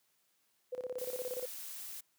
sine tone with tremolo, 503 Hz, B4, 32 cents sharp, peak -35 dBFS, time 0.72-1.46 s, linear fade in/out 10 ms, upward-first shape square, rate 17 Hz, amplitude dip 80%
blue noise, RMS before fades -45 dBFS, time 0.98-2.01 s, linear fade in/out 10 ms
effects white hiss -75 dBFS RMS until 2.18 s + high-pass 100 Hz 12 dB/octave

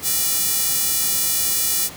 square tone with high-pass filter, 266.3 Hz, C4, 31 cents sharp, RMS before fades -20 dBFS, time 0.02-1.9 s, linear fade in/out 50 ms, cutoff 8000 Hz, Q 0.6, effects pink hiss -37 dBFS RMS until 1.96 s + high-pass 80 Hz 12 dB/octave

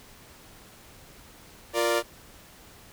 sawtooth chord, Bb major, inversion second, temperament equal, 349.2 / 466.2 / 587.3 Hz, F4 / Bb4 / D5, 0 / 0 / 0 cents, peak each -24 / -24 / -22 dBFS, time 1.73-2.03 s, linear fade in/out 50 ms, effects pink hiss -51 dBFS RMS until 2.92 s

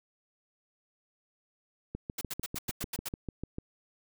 click train, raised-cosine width 3 ms, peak -23 dBFS, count 12, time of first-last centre 1.95-3.584 s, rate 6.73 Hz
white noise bursts, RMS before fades -36 dBFS, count 8, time 2.18-3.087 s, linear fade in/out 5 ms, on 32 ms, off 93 ms
effects none

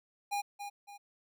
square tone with echo, 813 Hz, G#5, 37 cents flat, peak -32 dBFS, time 0.31-0.42 s, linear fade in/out 20 ms, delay 280 ms, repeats 2, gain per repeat -8 dB, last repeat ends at 0.98 s, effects none

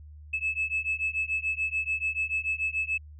sine beating tone pair, 2600 / 2606.9 Hz, E7 / E7, -24 / -20 cents, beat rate 6.9 Hz, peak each -29 dBFS, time 0.33-2.98 s, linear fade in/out 10 ms, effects tanh soft clip ceiling -20 dBFS + added 75 Hz sine -44 dBFS peak until 3.19 s

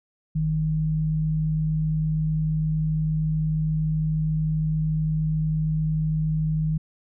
sine tone pair together, 49 / 155.56 Hz, G1 / D#3, 0 / 0 cents, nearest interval octave + minor sixth, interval 2000 cents, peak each -31 / -21 dBFS, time 0.35-6.78 s, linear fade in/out 10 ms, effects none

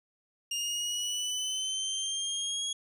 25% pulse exponential sweep, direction up, 2821 to 3322 Hz, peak -27 dBFS, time 0.51-2.73 s, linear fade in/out 5 ms, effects resampled to 32000 Hz

